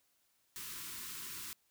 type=band-stop noise; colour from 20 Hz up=white; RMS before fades=-45 dBFS; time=0.56-1.53 s; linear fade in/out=0 ms; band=410 to 940 Hz; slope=96 dB/octave; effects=white hiss -75 dBFS RMS until 1.7 s